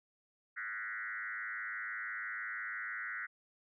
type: tone with frequency modulation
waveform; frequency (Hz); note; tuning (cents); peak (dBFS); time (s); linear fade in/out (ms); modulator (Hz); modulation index
sine; 1700; G#6; +40; -38; 0.56-3.27; 20; 106; 3.1
effects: none